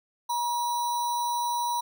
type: tone with sample-and-hold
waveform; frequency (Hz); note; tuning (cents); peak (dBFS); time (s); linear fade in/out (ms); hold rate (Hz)
sine; 956; A#5; +43; -25; 0.29-1.81; 10; 4900
effects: none